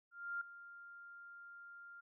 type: tone with ADSR envelope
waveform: sine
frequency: 1396.9 Hz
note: F6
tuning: in tune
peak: -37 dBFS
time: 0.11-2.01 s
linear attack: 300 ms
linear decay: 5 ms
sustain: -15 dB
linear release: 13 ms
effects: none